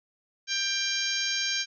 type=harmonic tone with a mistuned harmonic; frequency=791 Hz; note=G5; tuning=15 cents sharp; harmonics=2 / 3 / 4 / 5 / 6 / 7 / 8; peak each=-34 / -34 / -34 / -34 / -34 / -34 / -34 dBFS; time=0.47-1.66 s; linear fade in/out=50 ms; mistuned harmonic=8; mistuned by=+20 cents; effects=none